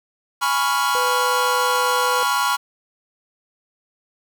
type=chord; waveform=45% pulse; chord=C# dominant seventh; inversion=second; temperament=equal; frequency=830.6 / 987.8 / 1108.7 / 1396.9 Hz; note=G#5 / B5 / C#6 / E#6; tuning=0 / 0 / 0 / 0 cents; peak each=-27 / -22 / -23 / -23 dBFS; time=0.41-2.57 s; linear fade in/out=20 ms
type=tone; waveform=triangle; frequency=497.8 Hz; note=B4; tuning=14 cents sharp; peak=-22 dBFS; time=0.95-2.23 s; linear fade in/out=0 ms
effects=8-bit